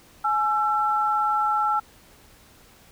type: tone pair together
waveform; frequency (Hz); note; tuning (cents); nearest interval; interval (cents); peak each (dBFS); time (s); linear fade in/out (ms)
sine; 844.8 / 1341; G#5 / E6; +29 / +29; minor sixth; 800; -23 / -22; 0.24-1.8; 10
effects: pink hiss -53 dBFS RMS until 2.91 s